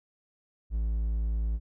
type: tone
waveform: triangle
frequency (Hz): 55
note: A1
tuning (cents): 0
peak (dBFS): -24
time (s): 0.7-1.6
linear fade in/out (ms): 50
effects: none